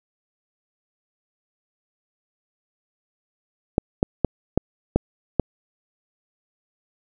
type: clicks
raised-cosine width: 2 ms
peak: -3 dBFS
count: 6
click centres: 3.781 / 4.029 / 4.247 / 4.576 / 4.96 / 5.397 s
effects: none